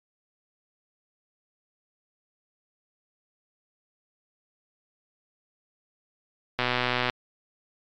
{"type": "click train", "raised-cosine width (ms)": 0.3, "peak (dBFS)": -8, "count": 64, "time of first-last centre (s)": [6.59, 7.098], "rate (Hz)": 124, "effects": ["low-pass 5000 Hz 12 dB/octave", "MP3 96 kbps"]}